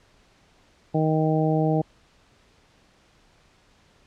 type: harmonic tone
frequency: 156.8 Hz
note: D#3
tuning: 14 cents sharp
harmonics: 1 / 2 / 3 / 4 / 5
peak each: -22 / -25 / -27 / -28 / -29 dBFS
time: 0.94-1.82 s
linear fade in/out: 10 ms
effects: pink hiss -59 dBFS RMS until 4.06 s + low-pass 6000 Hz 12 dB/octave